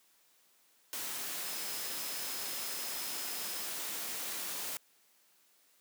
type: tone in noise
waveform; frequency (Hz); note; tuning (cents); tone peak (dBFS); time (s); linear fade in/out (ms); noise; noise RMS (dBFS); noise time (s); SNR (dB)
sine; 5120; D#8; +49; -47; 1.46-3.66; 0; white; -39; 0.93-4.77; -11
effects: white hiss -68 dBFS RMS until 5.8 s + high-pass 200 Hz 12 dB/octave